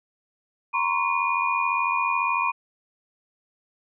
sine tone cluster, 941 / 1035 / 1113 / 2442 Hz, A#5 / C6 / C#6 / D#7, +16 / -19 / +7 / -33 cents, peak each -27 / -26 / -28 / -26 dBFS, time 0.73-2.52 s, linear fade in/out 20 ms, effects none

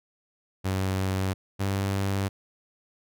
sawtooth tone pair in turn, 95 / 97.95 Hz, F#2 / G2, +46 / -1 cents, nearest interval minor second, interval 53 cents, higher second, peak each -21 dBFS, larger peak neither, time 0.64-1.34 / 1.59-2.29 s, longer neither, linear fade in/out 20 ms, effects none

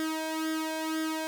sawtooth tone with flanger, 317 Hz, D#4, 32 cents sharp, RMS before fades -32 dBFS, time 0-1.27 s, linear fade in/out 0 ms, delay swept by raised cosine 0.58 to 1.25 ms, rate 2 Hz, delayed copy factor +0.75, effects none

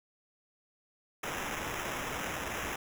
blue noise with sample-and-hold, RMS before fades -37 dBFS, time 1.23-2.76 s, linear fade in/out 5 ms, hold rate 4410 Hz, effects none

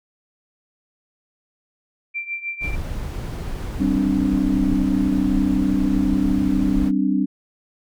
sine tone with tremolo, 2356 Hz, D7, 5 cents sharp, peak -22 dBFS, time 2.14-2.76 s, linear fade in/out 20 ms, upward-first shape triangle, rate 6.5 Hz, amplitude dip 85%
brown noise, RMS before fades -27 dBFS, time 2.6-6.92 s, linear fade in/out 50 ms
sine chord, G suspended fourth, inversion none, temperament equal with one note detuned, 193.52 / 261.6 / 293.7 Hz, G3 / C4 / D4, -22 / 0 / 0 cents, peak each -21 dBFS, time 3.79-7.26 s, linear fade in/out 20 ms
effects none

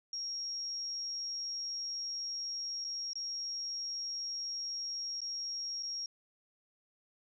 sine tone with dropouts, 5588 Hz, F8, in tune, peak -36 dBFS, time 0.13-6.06 s, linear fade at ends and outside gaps 2 ms, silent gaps 2.843-2.847 / 3.133-3.155 / 5.206-5.216 / 5.826-5.831 s, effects none

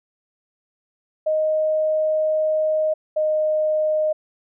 sine tone pair in turn, 622.3 / 617.6 Hz, D#5 / D#5, 0 / -13 cents, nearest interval unison, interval 13 cents, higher first, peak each -17 dBFS, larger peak neither, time 1.26-2.94 / 3.16-4.13 s, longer first, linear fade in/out 10 ms, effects none

